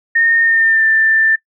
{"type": "tone with pitch glide", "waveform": "sine", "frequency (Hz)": [1835, 1778.6], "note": ["A#6", "A6"], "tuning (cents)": [-28, 18], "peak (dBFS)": -9, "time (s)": [0.15, 1.36], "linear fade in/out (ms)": 10, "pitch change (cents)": -54, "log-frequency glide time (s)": [0.42, 0.86], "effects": ["noise-tail reverb RT60 0.1 s tail -23 dB re dry"]}